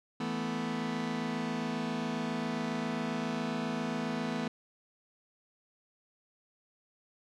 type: chord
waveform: sawtooth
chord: E suspended fourth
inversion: none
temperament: just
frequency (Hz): 164.81 / 219.8 / 247.2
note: E3 / A3 / B3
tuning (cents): 0 / -2 / +2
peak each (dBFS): -35 / -32 / -31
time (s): 0.2-4.48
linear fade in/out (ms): 5
effects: low-pass 5000 Hz 12 dB/octave